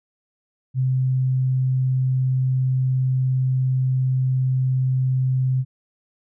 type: tone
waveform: sine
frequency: 129.8 Hz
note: C3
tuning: 13 cents flat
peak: -17 dBFS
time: 0.74-5.65 s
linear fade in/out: 50 ms
effects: none